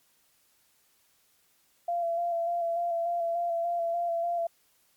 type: tone with vibrato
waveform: sine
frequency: 683 Hz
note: F5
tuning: 39 cents flat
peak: -26 dBFS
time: 1.88-4.47 s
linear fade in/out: 5 ms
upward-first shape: square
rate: 3.4 Hz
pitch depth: 21 cents each way
effects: white hiss -67 dBFS RMS until 4.96 s + MP3 96 kbps